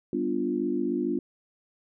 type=chord; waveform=sine; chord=G dominant seventh; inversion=none; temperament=equal; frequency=196 / 246.9 / 293.7 / 349.2 Hz; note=G3 / B3 / D4 / F4; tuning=0 / 0 / 0 / 0 cents; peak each=-35 / -30 / -30 / -29 dBFS; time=0.13-1.19 s; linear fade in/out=2 ms; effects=none